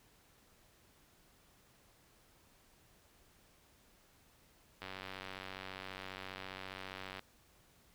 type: click train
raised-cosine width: 0.3 ms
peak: -28 dBFS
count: 226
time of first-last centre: 4.82-7.193 s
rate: 94.8 Hz
effects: pink hiss -67 dBFS RMS until 7.94 s